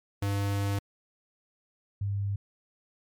square / sine tone pair in turn, 100.1 / 100.1 Hz, G2 / G2, +37 / +37 cents, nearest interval unison, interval 0 cents, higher neither, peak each -27 dBFS, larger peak neither, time 0.22-0.79 / 2.01-2.36 s, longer first, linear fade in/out 5 ms, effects MP3 96 kbps

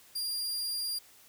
sawtooth tone, 4795 Hz, D8, 35 cents sharp, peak -29 dBFS, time 0.15-0.99 s, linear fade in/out 10 ms, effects white hiss -58 dBFS RMS until 1.28 s

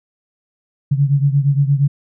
sine beating tone pair, 138.59 / 147.19 Hz, C#3 / D3, 0 / +4 cents, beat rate 8.6 Hz, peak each -13 / -17 dBFS, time 0.91-1.88 s, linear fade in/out 10 ms, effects none

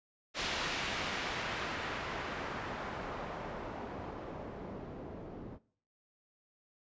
white noise with low-pass filter sweep, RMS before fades -40 dBFS, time 0.34-5.59 s, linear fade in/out 50 ms, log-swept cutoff 3800 to 360 Hz, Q 0.78, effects noise-tail reverb RT60 0.5 s tail -19 dB re dry + resampled to 16000 Hz

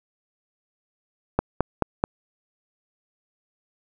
click train, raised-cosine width 1 ms, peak -5 dBFS, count 4, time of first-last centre 1.39-2.039 s, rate 4.62 Hz, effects none

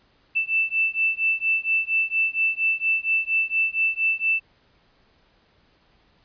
sine beating tone pair, 2652 / 2656.3 Hz, E7 / E7, +10 / +13 cents, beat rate 4.3 Hz, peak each -23 dBFS, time 0.35-4.4 s, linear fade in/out 20 ms, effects pink hiss -61 dBFS RMS until 6.24 s + resampled to 11025 Hz

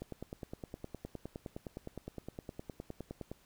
click train, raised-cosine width 2 ms, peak -28 dBFS, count 33, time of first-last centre 0.02-3.316 s, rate 9.71 Hz, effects pink hiss -66 dBFS RMS until 3.45 s

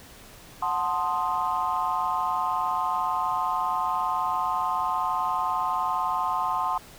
sine chord, F# diminished seventh, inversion none, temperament equal with one note detuned, 733.6 / 880 / 1046.5 / 1244.5 Hz, F#5 / A5 / C6 / Eb6, -15 / 0 / 0 / 0 cents, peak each -30 / -29 / -26 / -31 dBFS, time 0.62-6.78 s, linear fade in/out 5 ms, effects tanh soft clip ceiling -15 dBFS + pink hiss -48 dBFS RMS until 6.98 s

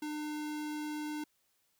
square tone, 301.4 Hz, D4, 45 cents sharp, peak -37 dBFS, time 0.02-1.24 s, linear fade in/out 5 ms, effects white hiss -75 dBFS RMS until 1.79 s

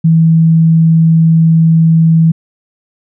sine tone, 162.8 Hz, E3, 21 cents flat, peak -4 dBFS, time 0.04-2.32 s, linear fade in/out 10 ms, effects none

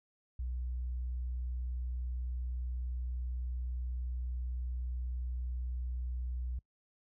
sine tone, 61.74 Hz, B1, in tune, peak -33 dBFS, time 0.39-6.59 s, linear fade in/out 5 ms, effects noise-tail reverb RT60 0.1 s tail -25 dB re dry + tanh soft clip ceiling -31 dBFS

